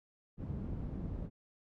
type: low-pass noise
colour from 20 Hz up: white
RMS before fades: -40 dBFS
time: 0.37-1.3 s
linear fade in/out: 50 ms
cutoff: 160 Hz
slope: 12 dB/octave
effects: none